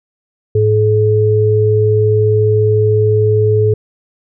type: tone pair together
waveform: sine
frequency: 106.8 / 427.2 Hz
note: G#2 / G#4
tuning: +49 / +49 cents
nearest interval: 2 octaves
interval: 2400 cents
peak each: -11 dBFS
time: 0.55-3.74 s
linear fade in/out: 5 ms
effects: none